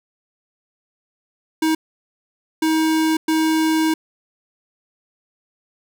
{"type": "tone bursts at uneven times", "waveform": "square", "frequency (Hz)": 317.5, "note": "D#4", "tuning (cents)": 35, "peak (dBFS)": -16, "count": 3, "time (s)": [[1.62, 1.75], [2.62, 3.17], [3.28, 3.94]], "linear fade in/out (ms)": 5, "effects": []}